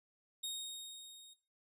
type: tone with level ramp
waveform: sawtooth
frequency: 3729 Hz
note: A#7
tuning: in tune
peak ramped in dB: -34 to -52 dBFS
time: 0.43-1.34 s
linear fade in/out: 10 ms
effects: noise-tail reverb RT60 0.3 s tail -17 dB re dry + resampled to 32000 Hz